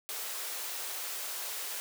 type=high-pass noise; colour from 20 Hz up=white; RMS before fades=-38 dBFS; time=0.09-1.8 s; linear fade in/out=0 ms; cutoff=400 Hz; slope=24 dB/octave; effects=none